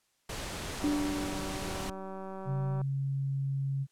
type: noise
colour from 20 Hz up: pink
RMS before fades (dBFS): -38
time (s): 0.29-1.9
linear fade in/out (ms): 5
type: click train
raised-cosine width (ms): 1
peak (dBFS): -29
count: 384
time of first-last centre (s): 0.81-2.815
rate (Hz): 191
type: tone with exponential decay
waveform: sine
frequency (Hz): 293.7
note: D4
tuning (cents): 0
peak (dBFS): -25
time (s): 0.84-2.55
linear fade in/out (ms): 0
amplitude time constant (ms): 370
type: tone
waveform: sine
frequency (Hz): 136.9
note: C#3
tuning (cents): -21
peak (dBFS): -29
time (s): 2.45-3.87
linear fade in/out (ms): 50
effects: white hiss -73 dBFS RMS until 3.91 s + low-pass 10000 Hz 12 dB/octave